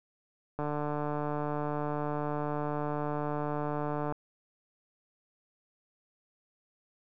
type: click train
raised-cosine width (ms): 1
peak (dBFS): -20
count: 524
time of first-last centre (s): 0.59-4.124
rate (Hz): 148
effects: none